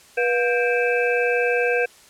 sine tone cluster, 485.4 / 713 / 1583 / 2340 / 2606 Hz, B4 / F5 / G6 / D7 / E7, -30 / +36 / +17 / -7 / -20 cents, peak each -20 / -28 / -24 / -29 / -27 dBFS, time 0.17-1.86 s, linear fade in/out 10 ms, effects white hiss -50 dBFS RMS until 2.09 s + low-pass 10000 Hz 12 dB/octave

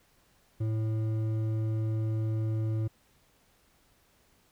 sine tone with hard clipping, 110 Hz, A2, in tune, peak -29 dBFS, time 0.6-2.88 s, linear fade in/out 10 ms, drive 8 dB, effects pink hiss -66 dBFS RMS until 4.51 s

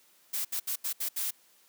blue noise bursts at uneven times, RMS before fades -32 dBFS, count 6, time 0.33-0.45 / 0.52-0.6 / 0.67-0.76 / 0.84-0.93 / 1-1.09 / 1.16-1.31 s, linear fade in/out 10 ms, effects white hiss -63 dBFS RMS until 1.68 s + high-pass 200 Hz 12 dB/octave

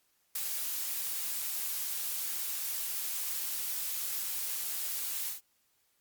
blue noise with ADSR envelope, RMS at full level -30 dBFS, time 0.35-5.41 s, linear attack 8 ms, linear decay 4 ms, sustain -5 dB, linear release 130 ms, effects white hiss -73 dBFS RMS until 6 s + Opus 48 kbps

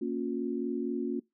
sine chord, Bb minor, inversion none, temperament equal with one note detuned, 233.1 / 277.2 / 357.8 Hz, Bb3 / Db4 / F4, 0 / 0 / +42 cents, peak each -34 dBFS, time 0.01-1.2 s, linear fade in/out 10 ms, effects noise-tail reverb RT60 0.2 s tail -23 dB re dry

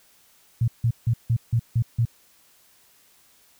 sine tone bursts, 116.54 Hz, A#2, in tune, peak -17 dBFS, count 7, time 0.61-2.053 s, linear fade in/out 5 ms, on 69 ms, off 160 ms, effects white hiss -58 dBFS RMS until 3.59 s

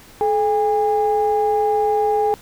sine tone pair together, 429.3 / 811 Hz, A4 / G#5, -43 / -41 cents, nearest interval major seventh, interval 1102 cents, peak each -17 dBFS, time 0.21-2.34 s, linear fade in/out 0 ms, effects tanh soft clip ceiling -8 dBFS + pink hiss -45 dBFS RMS until 2.41 s

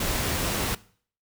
pink noise, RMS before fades -27 dBFS, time 0-0.75 s, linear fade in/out 5 ms, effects noise-tail reverb RT60 0.5 s tail -20 dB re dry

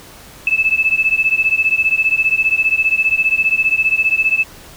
sine beating tone pair, 2609 / 2624 Hz, E7 / E7, -18 / -9 cents, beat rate 15 Hz, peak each -15 dBFS, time 0.47-4.44 s, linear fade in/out 2 ms, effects pink hiss -39 dBFS RMS until 4.76 s

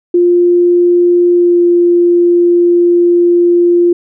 sine tone with pitch glide, 350.9 to 348.1 Hz, F4 to F4, +8 to -6 cents, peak -5 dBFS, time 0.14-3.93 s, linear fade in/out 5 ms, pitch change -14 cents, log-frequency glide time 1.33-1.61 s, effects none

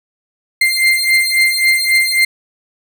35% pulse beating tone pair, 2093 / 2096.7 Hz, C7 / C7, 0 / +3 cents, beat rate 3.7 Hz, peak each -12 dBFS, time 0.61-2.25 s, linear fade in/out 5 ms, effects none

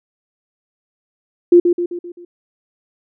sine tone with echo, 349.2 Hz, F4, in tune, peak -4 dBFS, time 1.52-1.6 s, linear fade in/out 5 ms, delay 130 ms, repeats 5, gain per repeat -6 dB, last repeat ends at 2.25 s, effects none

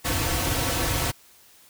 pink noise with comb filter, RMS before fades -25 dBFS, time 0.04-1.12 s, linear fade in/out 20 ms, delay 4.9 ms, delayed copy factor -0.85, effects white hiss -54 dBFS RMS until 1.69 s

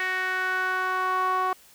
sawtooth tone with band-pass filter sweep, 371.9 Hz, F#4, 9 cents sharp, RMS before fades -26 dBFS, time 0-1.53 s, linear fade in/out 2 ms, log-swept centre 1900 to 1000 Hz, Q 4.1, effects white hiss -54 dBFS RMS until 1.74 s

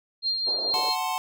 sine tone with tremolo, 4197 Hz, C8, 5 cents sharp, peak -22 dBFS, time 0.22-0.96 s, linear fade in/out 50 ms, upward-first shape sine, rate 4.5 Hz, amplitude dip 40%
white band-pass noise, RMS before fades -38 dBFS, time 0.46-0.91 s, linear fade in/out 20 ms, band 360 to 700 Hz, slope 24 dB/octave
square chord, F# diminished, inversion none, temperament equal, 740 / 880 / 1046.5 Hz, F#5 / A5 / C6, 0 / 0 / 0 cents, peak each -31 dBFS, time 0.74-1.18 s, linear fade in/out 0 ms
effects none

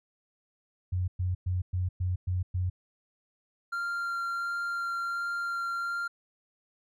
sine tone bursts, 91 Hz, F#2, 28 cents flat, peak -26 dBFS, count 7, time 0.92-2.7 s, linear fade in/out 10 ms, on 160 ms, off 110 ms
triangle tone with vibrato, 1386 Hz, F6, 14 cents flat, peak -28 dBFS, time 3.72-6.08 s, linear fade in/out 10 ms, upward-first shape sine, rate 1.4 Hz, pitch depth 8 cents each way
effects none

